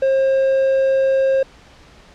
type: tone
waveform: triangle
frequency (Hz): 535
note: C5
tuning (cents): +38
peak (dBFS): -11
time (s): 0.02-1.43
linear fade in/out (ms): 5
effects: pink hiss -46 dBFS RMS until 2.14 s + low-pass 5000 Hz 12 dB/octave